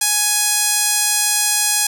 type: tone with band-pass filter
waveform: sawtooth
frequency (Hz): 834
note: G#5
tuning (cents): +7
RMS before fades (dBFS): -17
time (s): 0.01-1.87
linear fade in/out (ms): 5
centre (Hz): 9000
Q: 1.4
effects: none